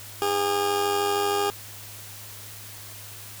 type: tone with amplitude modulation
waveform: 20% pulse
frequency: 406.4 Hz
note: G#4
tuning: 38 cents flat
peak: -15 dBFS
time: 0.22-1.5 s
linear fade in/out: 0 ms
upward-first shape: sine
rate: 93 Hz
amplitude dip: 50%
effects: added 103 Hz sine -46 dBFS peak until 3.4 s + white hiss -42 dBFS RMS until 3.4 s